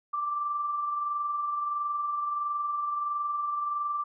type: tone with amplitude modulation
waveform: sine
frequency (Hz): 1174.7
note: D6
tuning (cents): 0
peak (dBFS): -26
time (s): 0.13-4.04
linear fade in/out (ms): 10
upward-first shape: sine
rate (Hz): 21.5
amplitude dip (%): 35
effects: none